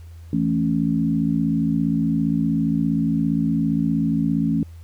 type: chord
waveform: sine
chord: A major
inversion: second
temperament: equal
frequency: 164.81 / 220 / 277.2 Hz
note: E3 / A3 / C#4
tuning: 0 / 0 / 0 cents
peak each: -22 dBFS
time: 0.33-4.63 s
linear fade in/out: 2 ms
effects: added 83 Hz sine -37 dBFS peak until 4.83 s + pink hiss -57 dBFS RMS until 4.83 s